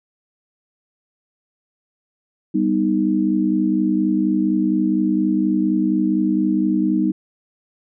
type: chord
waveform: sine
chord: G augmented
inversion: none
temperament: equal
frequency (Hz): 196 / 246.9 / 311.1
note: G3 / B3 / D#4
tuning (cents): 0 / 0 / 0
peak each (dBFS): -20 / -22 / -18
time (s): 2.54-7.12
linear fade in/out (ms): 10
effects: none